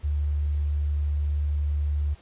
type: tone with tanh clipping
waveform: triangle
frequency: 73.42 Hz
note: D2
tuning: in tune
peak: -22 dBFS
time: 0.03-2.15 s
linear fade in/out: 20 ms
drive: 3 dB
effects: pink hiss -55 dBFS RMS until 2.21 s + resampled to 8000 Hz